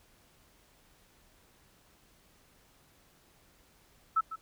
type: tone with echo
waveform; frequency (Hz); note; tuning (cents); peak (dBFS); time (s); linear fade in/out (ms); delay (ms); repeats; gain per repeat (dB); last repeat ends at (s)
sine; 1313; E6; -7; -23; 4.16-4.21; 10; 150; 1; -13; 4.36
effects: pink hiss -64 dBFS RMS until 4.41 s